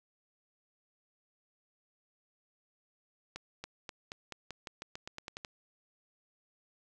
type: accelerating click train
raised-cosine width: 0.2 ms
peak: -24 dBFS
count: 14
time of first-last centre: 3.36-5.448 s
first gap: 280 ms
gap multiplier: 0.9
effects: none